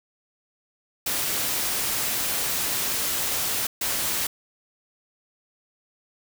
white noise bursts at uneven times, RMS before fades -26 dBFS, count 2, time 1.06-3.67 / 3.81-4.27 s, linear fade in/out 5 ms, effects none

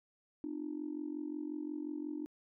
sine tone with amplitude modulation, 300.2 Hz, D4, 38 cents sharp, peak -33 dBFS, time 0.44-2.26 s, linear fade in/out 0 ms, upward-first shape sine, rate 45.6 Hz, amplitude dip 90%, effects tanh soft clip ceiling -30 dBFS

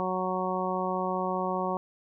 harmonic tone, 185 Hz, F#3, in tune, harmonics 1 / 2 / 3 / 4 / 5 / 6, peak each -34 / -34 / -34 / -34 / -34 / -34 dBFS, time 0-1.77 s, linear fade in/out 0 ms, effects none

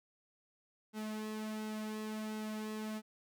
sawtooth tone with flanger, 215.7 Hz, A3, 34 cents flat, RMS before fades -41 dBFS, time 0.93-3.02 s, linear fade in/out 50 ms, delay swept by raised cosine 1.7 to 3.3 ms, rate 1.4 Hz, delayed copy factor -0.6, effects none

